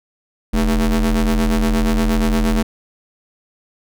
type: ring-modulated tone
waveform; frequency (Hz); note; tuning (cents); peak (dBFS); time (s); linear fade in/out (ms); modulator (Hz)
40% pulse; 89.5; F2; +43; -10; 0.53-2.63; 10; 130
effects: none